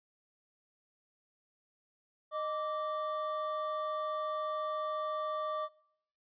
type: tone pair together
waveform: triangle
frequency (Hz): 618 / 1167.8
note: D#5 / D6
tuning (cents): -12 / -10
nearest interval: major seventh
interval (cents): 1102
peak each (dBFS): -34 / -34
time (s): 2.31-5.69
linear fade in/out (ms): 50
effects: noise-tail reverb RT60 0.7 s tail -22 dB re dry + resampled to 11025 Hz